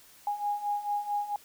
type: beating tone pair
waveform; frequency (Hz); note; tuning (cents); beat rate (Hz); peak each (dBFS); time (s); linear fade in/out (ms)
sine; 820 / 824.5; G#5 / G#5; -22 / -13; 4.5; -34 / -30; 0.27-1.36; 2
effects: white hiss -56 dBFS RMS until 1.44 s